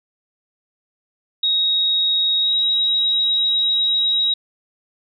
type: tone with pitch glide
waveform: sine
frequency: 3777 to 3823 Hz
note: A#7 to A#7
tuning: +22 to +43 cents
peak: -15 dBFS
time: 1.43-4.34 s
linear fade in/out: 5 ms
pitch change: +21 cents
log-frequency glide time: 2.4-2.55 s
effects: none

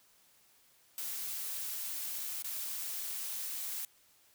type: noise with dropouts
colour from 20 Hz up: blue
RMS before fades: -39 dBFS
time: 0.98-3.85 s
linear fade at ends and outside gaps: 1 ms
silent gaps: 2.423-2.444 s
effects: white hiss -66 dBFS RMS until 4.34 s

